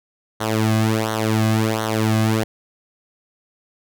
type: tone with flanger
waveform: sawtooth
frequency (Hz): 110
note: A2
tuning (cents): 0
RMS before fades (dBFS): -19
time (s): 0.4-2.44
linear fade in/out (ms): 10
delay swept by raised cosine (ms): 0.4 to 2.2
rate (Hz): 1.4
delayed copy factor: -0.8
effects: none